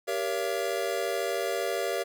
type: chord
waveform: square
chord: G diminished seventh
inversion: none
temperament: just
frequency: 392 / 470.4 / 564.5 / 677.4 Hz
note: G4 / Bb4 / Db5 / Fb5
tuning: 0 / +16 / +31 / +47 cents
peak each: -34 dBFS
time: 0.07-2.04 s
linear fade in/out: 20 ms
effects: none